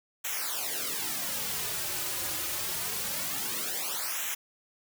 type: noise with flanger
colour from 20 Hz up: white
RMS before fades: -33 dBFS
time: 0.24-4.35 s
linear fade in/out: 10 ms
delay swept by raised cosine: 0.21 to 4.51 ms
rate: 0.25 Hz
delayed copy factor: -1
effects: none